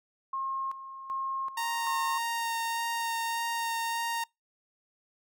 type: tone with tremolo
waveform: sine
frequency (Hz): 1073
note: C6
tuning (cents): +43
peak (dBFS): -30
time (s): 0.33-2.18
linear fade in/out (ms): 5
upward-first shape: square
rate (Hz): 1.3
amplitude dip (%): 70
type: tone with vibrato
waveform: sawtooth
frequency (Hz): 924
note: A#5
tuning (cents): -16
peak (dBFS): -26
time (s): 1.57-4.24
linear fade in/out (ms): 5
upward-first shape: sine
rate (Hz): 1.7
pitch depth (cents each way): 10
effects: noise-tail reverb RT60 0.2 s tail -26 dB re dry